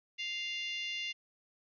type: harmonic tone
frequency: 698.5 Hz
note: F5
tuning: in tune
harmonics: 3 / 4 / 5 / 6 / 7 / 8 / 9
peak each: -41 / -38 / -44 / -50 / -51 / -56 / -56 dBFS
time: 0.18-1.13 s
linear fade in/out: 20 ms
effects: none